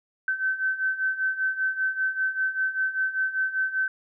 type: beating tone pair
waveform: sine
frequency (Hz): 1533 / 1538.1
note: G6 / G6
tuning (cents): -39 / -33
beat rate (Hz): 5.1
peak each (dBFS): -29 / -25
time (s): 0.28-3.88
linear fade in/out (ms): 2
effects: none